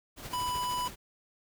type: noise with tremolo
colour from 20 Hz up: pink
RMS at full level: -40 dBFS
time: 0.16-0.96 s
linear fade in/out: 50 ms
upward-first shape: triangle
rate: 13 Hz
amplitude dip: 60%
type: tone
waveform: square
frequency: 991 Hz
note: B5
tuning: 6 cents sharp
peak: -31 dBFS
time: 0.33-0.88 s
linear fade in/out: 5 ms
effects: none